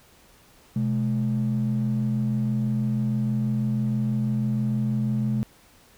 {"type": "ring-modulated tone", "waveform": "triangle", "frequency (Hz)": 170, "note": "F3", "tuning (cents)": -46, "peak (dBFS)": -15, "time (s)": [0.76, 5.43], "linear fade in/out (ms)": 0, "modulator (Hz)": 43.1, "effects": ["tanh soft clip ceiling -17 dBFS", "pink hiss -55 dBFS RMS until 5.97 s"]}